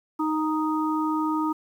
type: harmonic tone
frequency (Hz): 311.1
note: D#4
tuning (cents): 0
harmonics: 1 / 3 / 4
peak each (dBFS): -24 / -29 / -30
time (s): 0.19-1.53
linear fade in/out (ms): 10
effects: 9-bit

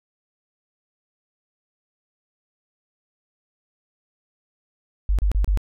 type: tone bursts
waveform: sine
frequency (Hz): 49.36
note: G1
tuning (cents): +13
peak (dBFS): -16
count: 4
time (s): 5.09-5.574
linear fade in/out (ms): 0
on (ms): 97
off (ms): 32
effects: none

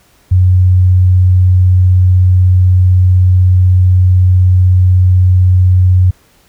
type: tone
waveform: sine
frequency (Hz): 91.6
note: F#2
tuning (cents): -17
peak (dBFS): -4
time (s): 0.31-6.11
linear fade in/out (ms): 10
effects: pink hiss -49 dBFS RMS until 6.48 s

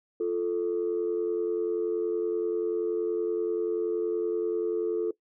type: tone pair together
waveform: sine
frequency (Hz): 348.1 / 438.6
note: F4 / A4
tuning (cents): -6 / -6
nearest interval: major third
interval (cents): 400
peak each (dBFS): -28 / -26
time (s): 0.2-5.11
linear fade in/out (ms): 5
effects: noise-tail reverb RT60 0.1 s tail -19 dB re dry + tanh soft clip ceiling -20 dBFS

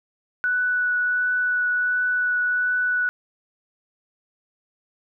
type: tone with vibrato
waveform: sine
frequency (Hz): 1480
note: F#6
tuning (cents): 0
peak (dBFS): -19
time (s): 0.44-3.09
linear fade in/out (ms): 0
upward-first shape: triangle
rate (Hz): 1.4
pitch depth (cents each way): 11
effects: none

